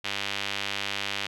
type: tone with band-pass filter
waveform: sawtooth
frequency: 100 Hz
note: G2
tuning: 35 cents sharp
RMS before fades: -32 dBFS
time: 0.04-1.27 s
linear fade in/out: 10 ms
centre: 3000 Hz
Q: 1.8
effects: none